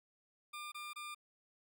20% pulse tone bursts, 1200 Hz, D6, 37 cents sharp, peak -39 dBFS, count 3, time 0.53-1.148 s, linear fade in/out 10 ms, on 190 ms, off 24 ms, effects none

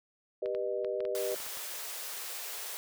sine chord, G augmented, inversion none, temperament just, 392 / 490 / 612.5 Hz, G4 / B4 / D#5, 0 / -14 / -27 cents, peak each -35 dBFS, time 0.42-1.35 s, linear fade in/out 5 ms
clicks, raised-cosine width 0.3 ms, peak -30 dBFS, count 10, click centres 0.459 / 0.549 / 0.847 / 1.005 / 1.052 / 1.32 / 1.362 / 1.402 / 1.465 / 1.572 s
white high-pass noise, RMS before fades -40 dBFS, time 1.15-2.77 s, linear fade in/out 0 ms, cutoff 380 Hz, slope 48 dB/octave
effects none

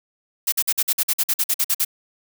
blue noise bursts, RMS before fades -19 dBFS, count 14, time 0.47-1.849 s, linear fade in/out 10 ms, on 53 ms, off 49 ms, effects none

